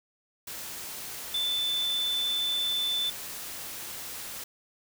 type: tone in noise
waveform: sine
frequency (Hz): 3520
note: A7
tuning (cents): 0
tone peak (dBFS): -26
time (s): 1.34-3.1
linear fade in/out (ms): 5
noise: white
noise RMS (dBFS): -39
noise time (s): 0.47-4.44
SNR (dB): +10
effects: none